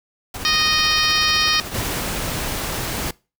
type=noise with tremolo; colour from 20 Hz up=pink; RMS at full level=-29 dBFS; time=0.34-2.03 s; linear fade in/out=5 ms; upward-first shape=sine; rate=16 Hz; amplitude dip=40%
type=harmonic tone; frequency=620 Hz; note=D#5; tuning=6 cents flat; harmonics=2 / 3 / 4 / 5 / 6 / 7 / 8 / 9; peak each=-24 / -24 / -24 / -24 / -24 / -24 / -24 / -24 dBFS; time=0.45-1.6 s; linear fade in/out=0 ms
type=noise; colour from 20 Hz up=pink; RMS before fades=-25 dBFS; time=1.74-3.11 s; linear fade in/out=5 ms
effects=noise-tail reverb RT60 0.3 s tail -23 dB re dry